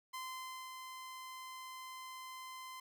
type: tone with ADSR envelope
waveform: sawtooth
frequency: 1034 Hz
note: C6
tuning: 21 cents flat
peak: -38 dBFS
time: 0.13-2.8 s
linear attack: 14 ms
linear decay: 550 ms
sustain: -5 dB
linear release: 4 ms
effects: none